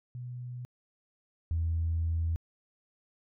sine tone pair in turn, 123.47 / 82.41 Hz, B2 / E2, 0 / 0 cents, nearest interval perfect fifth, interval 700 cents, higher first, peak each -37 / -26 dBFS, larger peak second, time 0.15-0.65 / 1.51-2.36 s, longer second, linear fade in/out 0 ms, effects tanh soft clip ceiling -22 dBFS

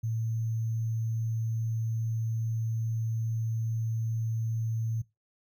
sine tone with sample-and-hold, 112.8 Hz, A2, 44 cents sharp, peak -28 dBFS, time 0.03-5.02 s, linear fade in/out 10 ms, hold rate 6300 Hz, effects noise-tail reverb RT60 0.2 s tail -19 dB re dry

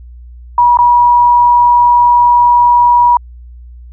sine tone with dropouts, 965 Hz, B5, 40 cents flat, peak -4 dBFS, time 0.58-3.17 s, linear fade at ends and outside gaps 2 ms, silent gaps 0.772-0.788 s, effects added 60 Hz sine -30 dBFS peak until 3.92 s

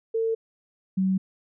sine tone pair in turn, 450.5 / 189.41 Hz, A4 / F#3, +41 / +41 cents, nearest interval octave + minor third, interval 1500 cents, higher first, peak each -22 / -20 dBFS, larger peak second, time 0.14-0.35 / 0.97-1.18 s, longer neither, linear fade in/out 10 ms, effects none

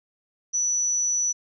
sine tone, 5930 Hz, F#8, 3 cents sharp, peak -21 dBFS, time 0.53-1.33 s, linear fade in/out 20 ms, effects none

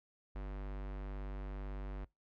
square tone with notch filter, 49 Hz, G1, in tune, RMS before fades -42 dBFS, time 0.35-2.05 s, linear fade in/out 10 ms, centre 110 Hz, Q 1.7, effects noise-tail reverb RT60 0.2 s tail -23 dB re dry + low-pass 2000 Hz 12 dB/octave

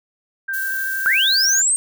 sine tone with vibrato, 1570 Hz, G6, 2 cents sharp, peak -21 dBFS, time 0.48-1.62 s, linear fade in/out 10 ms, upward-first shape sine, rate 13 Hz, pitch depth 10 cents each way
violet noise, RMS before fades -30 dBFS, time 0.53-1.61 s, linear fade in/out 10 ms
sine linear sweep, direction up, 1396.9 to 8630 Hz, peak -14 dBFS, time 1.06-1.76 s, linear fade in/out 0 ms
effects none

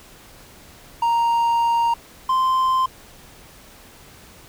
triangle tone pair in turn, 932.3 / 1040.4 Hz, A#5 / C6, 0 / -10 cents, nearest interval major second, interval 190 cents, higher second, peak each -14 dBFS, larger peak neither, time 1.02-1.94 / 2.29-2.86 s, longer first, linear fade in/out 5 ms, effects pink hiss -46 dBFS RMS until 4.48 s

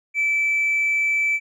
triangle tone with tanh clipping, 2317 Hz, D7, 24 cents flat, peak -18 dBFS, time 0.14-1.4 s, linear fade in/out 50 ms, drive 5 dB, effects none

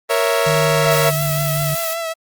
sawtooth chord, A# diminished, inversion none, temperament equal, 466.2 / 554.4 / 659.3 Hz, A#4 / C#5 / E5, 0 / 0 / 0 cents, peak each -15 dBFS, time 0.09-1.11 s, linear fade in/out 20 ms
sine tone with pitch glide, 153.6 to 146.75 Hz, D#3 to D3, -22 to -1 cents, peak -19 dBFS, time 0.46-1.75 s, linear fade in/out 10 ms, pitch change -79 cents, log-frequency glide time 0.68-1.27 s
sawtooth tone with vibrato, 659.3 Hz, E5, in tune, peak -18 dBFS, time 0.81-2.14 s, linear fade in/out 20 ms, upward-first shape triangle, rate 5.3 Hz, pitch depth 41 cents each way
blue noise, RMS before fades -25 dBFS, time 0.9-1.95 s, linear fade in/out 20 ms
effects Opus 48 kbps

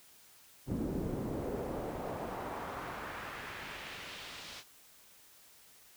brown noise with band-pass filter sweep, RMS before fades -40 dBFS, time 0.66-4.64 s, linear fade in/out 50 ms, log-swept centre 240 to 4600 Hz, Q 1.2, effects white hiss -60 dBFS RMS until 5.96 s

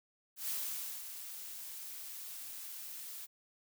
blue noise with ADSR envelope, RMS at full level -37 dBFS, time 0.36-3.27 s, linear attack 120 ms, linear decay 560 ms, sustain -9 dB, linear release 29 ms, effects none

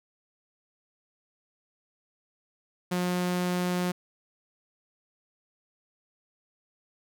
sawtooth tone, 179.2 Hz, F3, 45 cents sharp, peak -22 dBFS, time 2.91-3.92 s, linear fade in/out 10 ms, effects none

